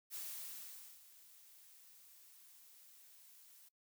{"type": "noise with ADSR envelope", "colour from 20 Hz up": "blue", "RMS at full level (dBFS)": -45, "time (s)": [0.1, 3.69], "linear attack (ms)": 47, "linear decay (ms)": 850, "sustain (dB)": -17, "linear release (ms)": 11, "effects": ["noise-tail reverb RT60 0.1 s tail -21 dB re dry"]}